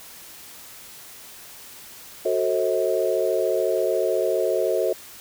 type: chord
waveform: sine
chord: F# diminished seventh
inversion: none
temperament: just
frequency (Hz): 370 / 444 / 532.8 / 639.4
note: F#4 / A4 / C5 / Eb5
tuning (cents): 0 / +16 / +31 / +47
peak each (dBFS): -25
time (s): 2.25-4.93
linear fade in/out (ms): 5
effects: white hiss -43 dBFS RMS until 5.2 s